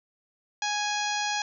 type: harmonic tone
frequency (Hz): 830.6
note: G#5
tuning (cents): 0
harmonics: 1 / 2 / 3 / 4 / 5 / 6 / 7 / 8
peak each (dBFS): -30 / -33 / -35 / -36 / -37 / -38 / -38 / -39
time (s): 0.62-1.42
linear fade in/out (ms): 2
effects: none